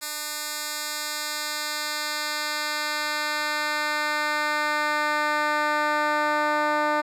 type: tone with band-pass filter sweep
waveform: 10% pulse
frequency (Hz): 300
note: D4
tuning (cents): +37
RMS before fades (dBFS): -26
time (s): 0.01-7.02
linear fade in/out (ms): 20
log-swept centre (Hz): 8900 to 890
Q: 0.72
effects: none